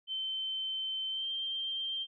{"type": "tone with pitch glide", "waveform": "sine", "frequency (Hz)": [3089, 3156], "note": ["G7", "G7"], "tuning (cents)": [-26, 11], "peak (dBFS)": -33, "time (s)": [0.07, 2.07], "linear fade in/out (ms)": 50, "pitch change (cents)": 37, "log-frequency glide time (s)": [1.1, 1.29], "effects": []}